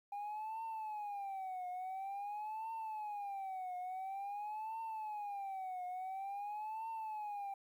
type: tone with vibrato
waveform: sine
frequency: 807 Hz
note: G#5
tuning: 50 cents flat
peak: -38 dBFS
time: 0.12-7.54 s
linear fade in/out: 5 ms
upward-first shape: triangle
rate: 0.48 Hz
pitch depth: 200 cents each way
effects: tanh soft clip ceiling -39 dBFS + 12-bit